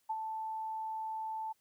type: tone with ADSR envelope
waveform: sine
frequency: 880 Hz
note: A5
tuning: in tune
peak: -31 dBFS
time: 0.09-1.53 s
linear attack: 13 ms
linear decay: 46 ms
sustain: -5 dB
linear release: 16 ms
effects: white hiss -75 dBFS RMS until 1.6 s